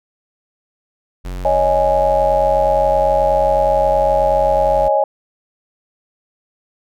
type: tone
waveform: square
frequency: 45.51 Hz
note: F#1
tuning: 28 cents flat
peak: -24 dBFS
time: 1.24-4.89 s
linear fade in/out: 20 ms
type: chord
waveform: sine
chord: C# suspended second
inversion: none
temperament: equal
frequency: 554.4 / 622.3 / 830.6 Hz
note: C#5 / D#5 / G#5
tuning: 0 / 0 / 0 cents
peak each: -16 dBFS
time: 1.45-5.04 s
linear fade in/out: 2 ms
effects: none